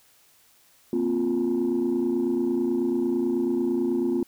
sine chord, Bb suspended second, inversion none, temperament just, 233.1 / 262.2 / 349.6 Hz, Bb3 / C4 / F4, 0 / +4 / +2 cents, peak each -27 / -25 / -23 dBFS, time 0.93-4.23 s, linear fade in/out 2 ms, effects tanh soft clip ceiling -17 dBFS + white hiss -59 dBFS RMS until 4.27 s

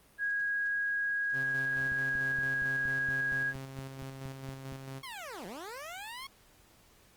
sine tone, 1647 Hz, G#6, 15 cents flat, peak -29 dBFS, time 0.18-3.54 s, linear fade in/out 50 ms
sawtooth tone with tremolo, 134.2 Hz, C3, 44 cents sharp, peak -36 dBFS, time 1.32-5.03 s, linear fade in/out 50 ms, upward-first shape square, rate 4.5 Hz, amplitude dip 35%
click train, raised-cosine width 5 ms, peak -33 dBFS, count 13, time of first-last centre 1.92-4.724 s, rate 4.28 Hz
15% pulse linear two-way sweep, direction down then up, 1108.7 to 164.81 to 1108.7 Hz, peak -35 dBFS, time 5.03-6.27 s, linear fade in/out 5 ms, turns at 5.46 s
effects pink hiss -62 dBFS RMS until 7.16 s + Opus 32 kbps

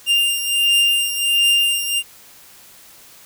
45% pulse beating tone pair, 2797 / 2798.4 Hz, F7 / F7, +2 / +3 cents, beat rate 1.4 Hz, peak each -16 / -20 dBFS, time 0.06-2.03 s, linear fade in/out 50 ms, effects white hiss -45 dBFS RMS until 3.25 s

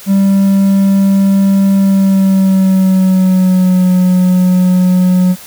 triangle tone with pitch glide, 195.6 to 182.5 Hz, G3 to F#3, -4 to -24 cents, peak -4 dBFS, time 0.06-5.36 s, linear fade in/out 50 ms, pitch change -120 cents, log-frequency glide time 1.76-3.91 s, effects white hiss -33 dBFS RMS until 5.46 s

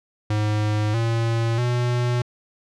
square tone with pitch steps, 106 / 115.1 / 122 Hz, G#2 / A#2 / B2, +36 / -22 / -21 cents, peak -20 dBFS, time 0.3-2.22 s, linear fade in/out 5 ms, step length 640 ms, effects low-pass 6000 Hz 12 dB/octave

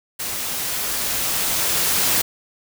white noise with level ramp, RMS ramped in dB -27 to -18 dBFS, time 0.19-2.22 s, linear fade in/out 10 ms, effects none

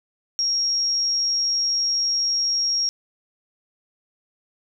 sine tone, 5588 Hz, F8, in tune, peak -19 dBFS, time 0.39-2.89 s, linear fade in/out 0 ms, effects none

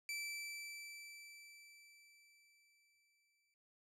sawtooth tone with exponential decay, 2325 Hz, D7, 18 cents flat, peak -37 dBFS, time 0.09-3.54 s, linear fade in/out 1 ms, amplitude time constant 750 ms, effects low-pass 12000 Hz 12 dB/octave

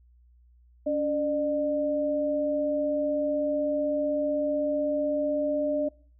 sine tone pair together, 284.1 / 600 Hz, C#4 / D5, +43 / +37 cents, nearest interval octave + minor second, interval 1294 cents, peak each -29 / -25 dBFS, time 0.86-5.89 s, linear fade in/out 10 ms, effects noise-tail reverb RT60 0.5 s tail -23 dB re dry + added 60 Hz sine -55 dBFS peak until 6.19 s

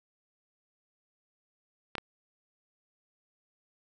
clicks, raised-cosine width 0.3 ms, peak -17 dBFS, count 2, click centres 1.953 / 1.982 s, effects none

